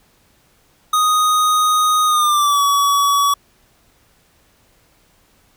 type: tone with pitch glide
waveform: square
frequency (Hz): 1244.5 to 1134.6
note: D#6 to C#6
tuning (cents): 0 to +40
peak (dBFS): -13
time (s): 0.93-3.34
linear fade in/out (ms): 5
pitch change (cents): -160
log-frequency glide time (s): 2.06-2.62
effects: pink hiss -56 dBFS RMS until 5.56 s